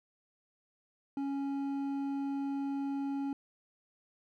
triangle tone with hard clipping, 277.2 Hz, C#4, in tune, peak -34 dBFS, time 1.17-3.33 s, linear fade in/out 2 ms, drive 10 dB, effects none

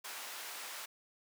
pink high-pass noise, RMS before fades -45 dBFS, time 0.04-0.86 s, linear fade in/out 10 ms, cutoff 920 Hz, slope 12 dB/octave, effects none

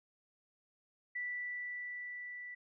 sine tone with level ramp, 1968 Hz, B6, 7 cents flat, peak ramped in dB -36 to -44 dBFS, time 1.15-2.55 s, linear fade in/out 10 ms, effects none

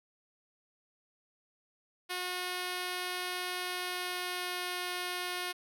5% pulse tone with pitch glide, 361.8 to 359.5 Hz, F#4 to F#4, -39 to -50 cents, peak -23 dBFS, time 2.09-5.53 s, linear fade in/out 20 ms, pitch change -11 cents, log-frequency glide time 3.59-4.8 s, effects none

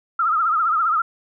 sine tone with vibrato, 1300 Hz, E6, 24 cents flat, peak -16 dBFS, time 0.19-1.02 s, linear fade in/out 5 ms, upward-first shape triangle, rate 15 Hz, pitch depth 130 cents each way, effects none

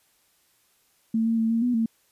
sine tone with pitch steps, 224.5 / 227.7 / 224.5 / 228.8 / 245.6 / 226.1 Hz, A3 / A#3 / A3 / A#3 / B3 / A3, +35 / -40 / +35 / -32 / -9 / +47 cents, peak -20 dBFS, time 1.14-1.86 s, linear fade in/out 5 ms, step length 120 ms, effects white hiss -65 dBFS RMS until 2.11 s + resampled to 32000 Hz

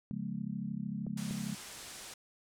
sine chord, C# dominant seventh, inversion none, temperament equal with one note detuned, 138.59 / 174.61 / 207.7 / 240.9 Hz, C#3 / E#3 / G#3 / B3, 0 / 0 / 0 / -43 cents, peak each -43 / -41 / -38 / -44 dBFS, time 0.11-1.55 s, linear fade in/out 0 ms
clicks, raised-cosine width 2 ms, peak -32 dBFS, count 2, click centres 1.067 / 1.31 s
white low-pass noise, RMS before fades -48 dBFS, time 1.17-2.14 s, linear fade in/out 5 ms, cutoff 9800 Hz, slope 24 dB/octave
effects none

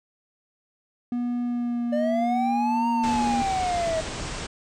triangle tone with pitch glide, 242.4 to 238.2 Hz, B3 to A#3, -32 to +38 cents, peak -22 dBFS, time 1.12-3.42 s, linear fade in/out 2 ms, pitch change -30 cents, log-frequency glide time 1.43-1.84 s
triangle linear two-way sweep, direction up then down, 587.3 to 932.3 to 633 Hz, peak -21 dBFS, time 1.92-4.01 s, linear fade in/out 10 ms, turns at 2.89 s
pink low-pass noise, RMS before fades -33 dBFS, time 3.03-4.47 s, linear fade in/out 10 ms, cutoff 8800 Hz, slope 96 dB/octave
effects none

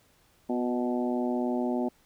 harmonic tone with a mistuned harmonic, 123.47 Hz, B2, in tune, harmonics 2 / 3 / 4 / 5 / 6 / 7, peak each -28 / -32 / -40 / -35 / -38 / -40 dBFS, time 0.49-1.89 s, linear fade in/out 10 ms, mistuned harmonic 3, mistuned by -30 cents, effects pink hiss -64 dBFS RMS until 2.05 s

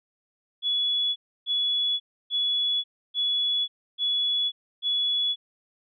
sine tone bursts, 3398 Hz, G#7, 39 cents sharp, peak -22 dBFS, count 6, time 0.62-5.36 s, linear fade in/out 50 ms, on 540 ms, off 300 ms, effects none

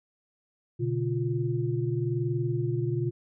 sine tone cluster, 122.6 / 143.6 / 350.1 Hz, B2 / D3 / F4, -12 / -39 / +4 cents, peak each -28 / -31 / -31 dBFS, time 0.79-3.11 s, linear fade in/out 20 ms, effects none

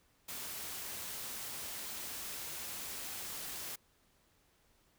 white noise, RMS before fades -43 dBFS, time 0.28-3.76 s, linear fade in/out 10 ms, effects pink hiss -71 dBFS RMS until 4.98 s

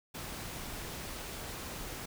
pink noise, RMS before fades -42 dBFS, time 0.14-2.06 s, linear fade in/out 10 ms, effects none

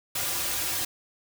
white noise with comb filter, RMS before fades -29 dBFS, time 0.15-0.85 s, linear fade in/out 5 ms, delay 4.6 ms, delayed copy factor -1, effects none

